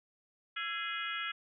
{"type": "harmonic tone with a mistuned harmonic", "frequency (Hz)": 415.3, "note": "G#4", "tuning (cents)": 0, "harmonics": [3, 4, 5, 6, 7, 8], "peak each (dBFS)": [-40, -41, -42, -43, -43, -44], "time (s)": [0.56, 1.32], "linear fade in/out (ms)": 10, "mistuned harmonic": 3, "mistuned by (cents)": 130, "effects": []}